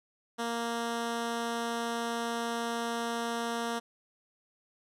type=tone; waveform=10% pulse; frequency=233.1 Hz; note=A#3; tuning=in tune; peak=-23 dBFS; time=0.38-3.8 s; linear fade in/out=20 ms; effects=low-pass 11000 Hz 12 dB/octave